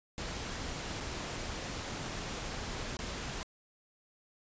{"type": "noise with dropouts", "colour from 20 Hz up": "pink", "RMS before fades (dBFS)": -39, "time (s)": [0.18, 3.43], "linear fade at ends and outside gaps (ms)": 0, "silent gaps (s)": [[1.003, 1.007], [2.969, 2.99]], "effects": ["resampled to 16000 Hz"]}